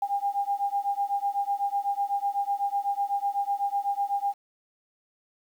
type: beating tone pair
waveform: sine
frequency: 800 / 808 Hz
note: G5 / G#5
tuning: +35 / -48 cents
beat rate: 8 Hz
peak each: -28 dBFS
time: 0.02-4.34 s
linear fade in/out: 5 ms
effects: 9-bit

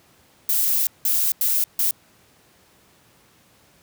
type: noise bursts at uneven times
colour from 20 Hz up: violet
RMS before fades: -20 dBFS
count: 4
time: 0.49-0.87 / 1.05-1.32 / 1.41-1.64 / 1.79-1.91 s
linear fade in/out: 2 ms
effects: pink hiss -56 dBFS RMS until 3.82 s + high-pass 80 Hz 12 dB/octave

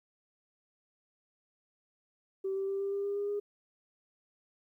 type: tone with pitch steps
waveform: sine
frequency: 385.7 / 389.1 / 392.4 / 395.9 / 399.3 / 402.8 / 406.3 / 409.8 Hz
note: G4 / G4 / G4 / G4 / G4 / G4 / G#4 / G#4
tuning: -28 / -13 / +2 / +17 / +32 / +47 / -38 / -23 cents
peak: -30 dBFS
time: 2.44-3.4 s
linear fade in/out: 10 ms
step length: 120 ms
effects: tanh soft clip ceiling -26 dBFS + 12-bit

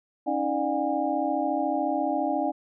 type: tone cluster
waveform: sine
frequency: 278.4 / 312.6 / 597 / 720 / 813 Hz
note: C#4 / D#4 / D5 / F#5 / G#5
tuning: +8 / +8 / +28 / -47 / -37 cents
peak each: -30 dBFS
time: 0.26-2.52 s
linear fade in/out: 20 ms
effects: none

